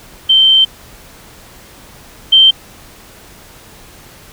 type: tone pair in turn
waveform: sine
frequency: 3116 / 3129 Hz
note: G7 / G7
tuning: -11 / -4 cents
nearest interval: unison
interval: 7 cents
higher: second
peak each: -5 / -3 dBFS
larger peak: second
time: 0.29-0.65 / 2.32-2.51 s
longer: first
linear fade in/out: 10 ms
effects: pink hiss -39 dBFS RMS until 4.32 s